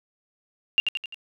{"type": "tone with echo", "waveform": "sine", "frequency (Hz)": 2794, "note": "F7", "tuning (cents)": 0, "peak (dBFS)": -15, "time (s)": [0.78, 0.8], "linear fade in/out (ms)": 0, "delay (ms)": 86, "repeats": 4, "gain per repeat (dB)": -5, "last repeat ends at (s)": 1.144, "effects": []}